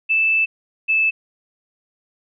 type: tone pair in turn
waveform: sine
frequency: 2636 / 2623 Hz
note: E7 / E7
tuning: -1 / -9 cents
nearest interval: unison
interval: 8 cents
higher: first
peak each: -14 dBFS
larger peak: neither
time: 0.09-0.46 / 0.88-1.11 s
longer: first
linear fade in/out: 20 ms
effects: none